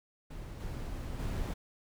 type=noise with level steps; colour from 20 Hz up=brown; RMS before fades=-43 / -39 / -35 dBFS; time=0.3-1.54 s; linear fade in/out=10 ms; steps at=0.6 / 1.19 s; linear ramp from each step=10 ms; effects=none